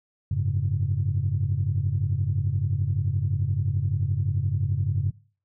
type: chord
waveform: sine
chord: F# suspended second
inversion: none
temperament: just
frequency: 92.5 / 104.06 / 138.75 Hz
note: F#2 / G#2 / C#3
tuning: 0 / +4 / +2 cents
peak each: -26 dBFS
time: 0.31-5.11 s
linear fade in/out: 5 ms
effects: noise-tail reverb RT60 0.4 s tail -20 dB re dry + tanh soft clip ceiling -14 dBFS